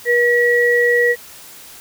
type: tone pair together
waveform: sine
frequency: 480.8 / 1923 Hz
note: B4 / B6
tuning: -46 / -47 cents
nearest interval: 2 octaves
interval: 2399 cents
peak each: -14 dBFS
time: 0.05-1.16 s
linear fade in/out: 50 ms
effects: white hiss -39 dBFS RMS until 1.8 s